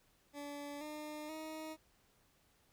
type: tone with pitch steps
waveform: 20% pulse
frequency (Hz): 287.9 / 302.4 / 314.3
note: D4 / D#4 / D#4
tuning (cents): -34 / -49 / +18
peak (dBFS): -39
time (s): 0.33-1.77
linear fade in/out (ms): 50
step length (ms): 480
effects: pink hiss -72 dBFS RMS until 2.72 s